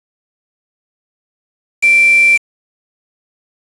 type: tone with quantisation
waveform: sine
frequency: 2349 Hz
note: D7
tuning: in tune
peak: -6 dBFS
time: 1.82-2.38 s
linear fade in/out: 20 ms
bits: 3
effects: resampled to 24000 Hz